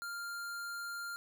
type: tone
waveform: square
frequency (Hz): 1396.9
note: F6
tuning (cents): 0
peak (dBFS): -40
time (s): 0.02-1.16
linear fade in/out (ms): 0
effects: none